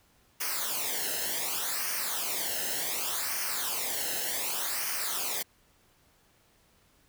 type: noise with flanger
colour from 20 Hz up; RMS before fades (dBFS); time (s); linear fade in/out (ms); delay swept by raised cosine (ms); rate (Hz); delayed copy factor
white; -32; 0.4-5.43; 10; 0.26 to 0.87; 0.67; -0.75
effects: pink hiss -65 dBFS RMS until 7.08 s